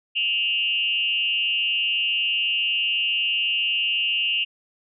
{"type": "tone with frequency modulation", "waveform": "sine", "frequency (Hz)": 2794, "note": "F7", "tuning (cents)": 0, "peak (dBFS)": -20, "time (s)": [0.15, 4.45], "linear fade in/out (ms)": 20, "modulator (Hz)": 212, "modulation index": 0.82, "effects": []}